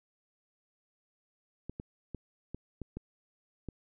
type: clicks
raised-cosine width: 3 ms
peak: -26 dBFS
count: 7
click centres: 1.696 / 1.799 / 2.147 / 2.546 / 2.817 / 2.97 / 3.687 s
effects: none

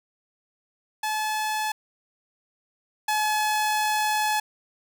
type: tone pair in turn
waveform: sawtooth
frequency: 860 / 853.1 Hz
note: A5 / G#5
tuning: -40 / +46 cents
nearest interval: unison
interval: 14 cents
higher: first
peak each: -21 / -18 dBFS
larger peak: second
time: 1.03-1.72 / 3.08-4.4 s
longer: second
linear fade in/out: 5 ms
effects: none

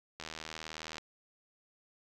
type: click train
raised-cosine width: 0.2 ms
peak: -24 dBFS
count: 63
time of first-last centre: 0.2-0.982 s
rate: 79.3 Hz
effects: none

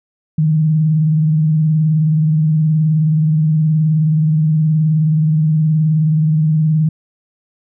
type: tone with vibrato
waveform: sine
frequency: 155.8 Hz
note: D#3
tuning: 3 cents sharp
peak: -10 dBFS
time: 0.38-6.89 s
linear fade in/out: 5 ms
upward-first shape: sine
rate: 19 Hz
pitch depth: 55 cents each way
effects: none

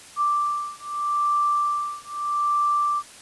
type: beating tone pair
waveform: sine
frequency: 1174.7 / 1175.5 Hz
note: D6 / D6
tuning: 0 / +1 cents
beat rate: 0.8 Hz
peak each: -24 dBFS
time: 0.16-3.03 s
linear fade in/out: 50 ms
effects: white hiss -45 dBFS RMS until 3.21 s + resampled to 24000 Hz

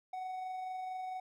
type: tone with amplitude modulation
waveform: triangle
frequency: 745 Hz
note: F#5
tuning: 12 cents sharp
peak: -35 dBFS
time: 0.13-1.2 s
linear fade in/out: 5 ms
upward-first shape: sine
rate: 24.4 Hz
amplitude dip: 25%
effects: none

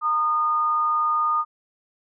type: tone pair together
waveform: sine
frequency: 918 / 1225.4 Hz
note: A#5 / D#6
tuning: -27 / -27 cents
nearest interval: perfect fourth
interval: 500 cents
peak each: -29 / -19 dBFS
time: 0.01-1.45 s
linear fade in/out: 50 ms
effects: none

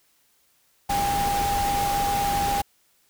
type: tone in noise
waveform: sine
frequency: 805 Hz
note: G5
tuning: 46 cents sharp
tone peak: -22 dBFS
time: 0.89-2.62 s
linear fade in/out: 10 ms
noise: pink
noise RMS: -29 dBFS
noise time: 0.89-2.62 s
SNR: +4 dB
effects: white hiss -64 dBFS RMS until 3.09 s

